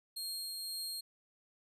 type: tone with tremolo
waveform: sawtooth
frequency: 4233 Hz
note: C8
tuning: 19 cents sharp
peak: -35 dBFS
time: 0.16-1.01 s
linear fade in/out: 10 ms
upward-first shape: triangle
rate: 1.9 Hz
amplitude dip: 25%
effects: resampled to 32000 Hz